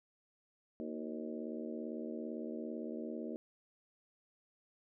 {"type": "harmonic tone with a mistuned harmonic", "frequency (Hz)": 77.78, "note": "D#2", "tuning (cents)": 0, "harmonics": [3, 4, 5, 6, 7, 8], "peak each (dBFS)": [-43, -45, -47, -49, -50, -51], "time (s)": [0.8, 3.36], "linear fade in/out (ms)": 0, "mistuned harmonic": 5, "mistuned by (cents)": -69, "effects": []}